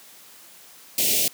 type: band-stop noise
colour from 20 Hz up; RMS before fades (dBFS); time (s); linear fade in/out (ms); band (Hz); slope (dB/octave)
white; -21; 0.98-1.28; 2; 690 to 2200; 48
effects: white hiss -48 dBFS RMS until 1.33 s + high-pass 150 Hz 12 dB/octave